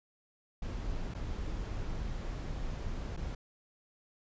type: noise with dropouts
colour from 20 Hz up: brown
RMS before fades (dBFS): -37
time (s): 0.62-3.35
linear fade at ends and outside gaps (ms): 5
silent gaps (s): 1.14-1.147 / 3.166-3.173
effects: resampled to 16000 Hz